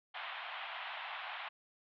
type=band-pass noise; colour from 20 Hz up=pink; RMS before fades=-44 dBFS; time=0.14-1.49 s; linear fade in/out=10 ms; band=710 to 3500 Hz; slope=48 dB/octave; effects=none